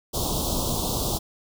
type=band-stop noise; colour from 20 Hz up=pink; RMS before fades=-26 dBFS; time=0.13-1.19 s; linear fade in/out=20 ms; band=1100 to 3300 Hz; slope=48 dB/octave; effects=none